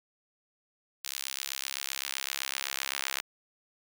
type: tone with high-pass filter sweep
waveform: sawtooth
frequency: 67.8 Hz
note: C#2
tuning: 38 cents flat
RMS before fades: -36 dBFS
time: 1.04-3.21 s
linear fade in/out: 5 ms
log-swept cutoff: 3800 to 1800 Hz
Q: 0.73
effects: none